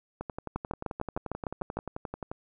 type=two click trains; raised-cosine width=1 ms; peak=-21 / -17 dBFS; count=25 / 9; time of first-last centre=0.21-2.315 / 0.56-1.77 s; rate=11.4 / 6.61 Hz; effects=none